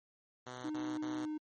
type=tone bursts; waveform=5% pulse; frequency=125.3 Hz; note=B2; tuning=25 cents sharp; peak=-33 dBFS; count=3; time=0.46-1.258 s; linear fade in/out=10 ms; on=240 ms; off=39 ms
type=tone; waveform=triangle; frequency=306.5 Hz; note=D#4; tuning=26 cents flat; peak=-34 dBFS; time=0.64-1.38 s; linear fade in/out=10 ms
effects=MP3 32 kbps